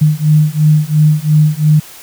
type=beating tone pair; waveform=sine; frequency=151.1 / 154 Hz; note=D3 / D#3; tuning=+50 / -17 cents; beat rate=2.9 Hz; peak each=-10 dBFS; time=0.01-1.8 s; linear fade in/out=10 ms; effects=white hiss -35 dBFS RMS until 2.02 s